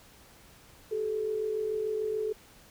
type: tone pair together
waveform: sine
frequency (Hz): 386.9 / 433.8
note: G4 / A4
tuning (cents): -23 / -25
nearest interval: major second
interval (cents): 198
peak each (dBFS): -36 / -29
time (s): 0.91-2.33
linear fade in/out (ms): 10
effects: pink hiss -56 dBFS RMS until 2.7 s